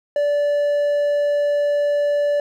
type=tone; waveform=triangle; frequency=581 Hz; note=D5; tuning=19 cents flat; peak=-14 dBFS; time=0.16-2.4 s; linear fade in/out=2 ms; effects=none